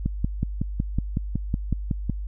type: click train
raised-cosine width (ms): 5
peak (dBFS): -11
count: 12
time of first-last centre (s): 0.06-2.097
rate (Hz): 5.4
effects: added 50 Hz sine -28 dBFS peak until 2.27 s